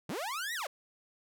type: linear two-way sweep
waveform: sawtooth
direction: up then down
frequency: 122.1 to 1975.5 to 477.1 Hz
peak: -31 dBFS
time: 0.09-0.67 s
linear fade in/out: 5 ms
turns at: 0.54 s
effects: none